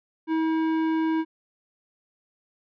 sine tone with tanh clipping, 320.8 Hz, E4, 47 cents flat, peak -23 dBFS, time 0.27-1.25 s, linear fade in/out 50 ms, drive 14 dB, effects MP3 96 kbps

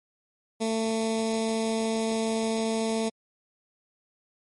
15% pulse tone with notch filter, 223.3 Hz, A3, 26 cents sharp, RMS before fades -27 dBFS, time 0.6-3.1 s, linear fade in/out 20 ms, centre 1500 Hz, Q 0.64, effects MP3 48 kbps

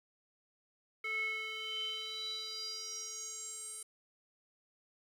square tone with band-pass filter sweep, 437.8 Hz, A4, 9 cents flat, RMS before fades -41 dBFS, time 1.04-3.83 s, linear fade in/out 5 ms, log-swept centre 2000 to 9100 Hz, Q 7.6, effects 11-bit

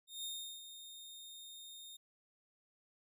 sawtooth tone with ADSR envelope, 3673 Hz, A#7, 26 cents flat, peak -37 dBFS, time 0.07-1.97 s, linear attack 170 ms, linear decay 370 ms, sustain -10 dB, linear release 10 ms, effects none

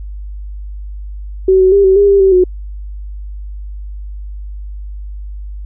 sine tone with pitch steps, 378.6 / 374.4 / 398.9 / 380.5 / 403.8 / 397 / 384.5 / 365.4 Hz, F#4 / F#4 / G4 / F#4 / G#4 / G4 / G4 / F#4, +40 / +20 / +30 / +48 / -49 / +22 / -33 / -22 cents, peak -5 dBFS, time 1.48-2.44 s, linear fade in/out 5 ms, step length 120 ms, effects added 50 Hz sine -23 dBFS peak until 5.65 s

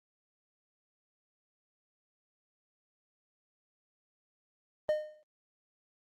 triangle tone with exponential decay, 611 Hz, D#5, 32 cents flat, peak -21 dBFS, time 4.89-5.23 s, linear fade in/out 0 ms, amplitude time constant 72 ms, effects Opus 24 kbps

